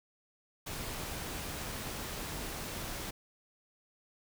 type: noise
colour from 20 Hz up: pink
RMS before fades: -40 dBFS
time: 0.66-3.11 s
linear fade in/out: 10 ms
type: clicks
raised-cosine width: 1 ms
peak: -34 dBFS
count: 2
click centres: 1.867 / 1.879 s
effects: none